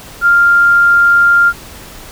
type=tone; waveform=sine; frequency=1396.9 Hz; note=F6; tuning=in tune; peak=-5 dBFS; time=0.21-1.53 s; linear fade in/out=50 ms; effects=pink hiss -33 dBFS RMS until 2.11 s